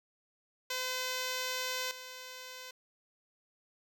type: tone with level steps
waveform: 5% pulse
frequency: 510 Hz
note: C5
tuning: 44 cents flat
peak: -22 / -33 dBFS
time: 0.7-2.71 s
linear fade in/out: 5 ms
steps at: 1.91 s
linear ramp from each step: 2 ms
effects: none

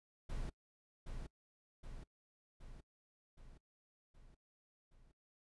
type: noise with echo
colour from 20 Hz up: brown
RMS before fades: -41 dBFS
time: 0.29-0.5 s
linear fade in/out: 10 ms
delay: 770 ms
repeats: 6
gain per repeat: -4 dB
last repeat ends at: 5.12 s
effects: noise-tail reverb RT60 0.1 s tail -24 dB re dry + resampled to 24000 Hz

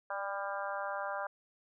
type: harmonic tone with a mistuned harmonic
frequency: 199.1 Hz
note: G3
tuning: 27 cents sharp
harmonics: 3 / 4 / 5 / 6 / 7 / 8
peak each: -40 / -41 / -42 / -43 / -43 / -44 dBFS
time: 0.1-1.27 s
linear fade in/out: 5 ms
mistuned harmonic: 3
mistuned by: -16 cents
effects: none

